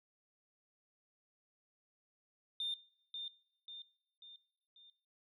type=tone with echo; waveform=sine; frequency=3614 Hz; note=A7; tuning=46 cents sharp; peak=-35 dBFS; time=2.6-2.74 s; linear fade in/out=2 ms; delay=540 ms; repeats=4; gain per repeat=-6 dB; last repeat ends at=4.9 s; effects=noise-tail reverb RT60 0.7 s tail -20 dB re dry + tanh soft clip ceiling -32 dBFS